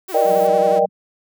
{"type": "noise", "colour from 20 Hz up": "violet", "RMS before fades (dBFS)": -35, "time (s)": [0.08, 0.47], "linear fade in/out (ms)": 5}
{"type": "tone with vibrato", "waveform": "sawtooth", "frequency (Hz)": 348.7, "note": "F4", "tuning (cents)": -3, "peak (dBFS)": -25, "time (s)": [0.08, 0.8], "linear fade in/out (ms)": 20, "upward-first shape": "sine", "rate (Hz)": 11, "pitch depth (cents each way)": 170}
{"type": "chord", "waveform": "sine", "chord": "Eb major seventh", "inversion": "second", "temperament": "equal with one note detuned", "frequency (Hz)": [472.9, 587.3, 622.3, 784], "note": ["Bb4", "D5", "Eb5", "G5"], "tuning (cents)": [25, 0, 0, 0], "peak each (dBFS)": -18, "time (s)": [0.14, 0.86], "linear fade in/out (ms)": 10}
{"type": "tone with tremolo", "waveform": "sine", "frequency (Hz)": 187.4, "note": "F#3", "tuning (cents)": 22, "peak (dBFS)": -25, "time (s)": [0.24, 0.89], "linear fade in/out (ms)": 50, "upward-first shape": "triangle", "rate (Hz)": 17, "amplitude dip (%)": 85}
{"effects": []}